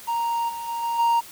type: tone with level steps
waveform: triangle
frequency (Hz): 932.3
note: A#5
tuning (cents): 0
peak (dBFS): -20 / -28 / -24 / -21 / -15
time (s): 0.07-1.21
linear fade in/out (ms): 20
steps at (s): 0.48 / 0.67 / 0.82 / 0.98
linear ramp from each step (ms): 20
effects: white hiss -43 dBFS RMS until 1.31 s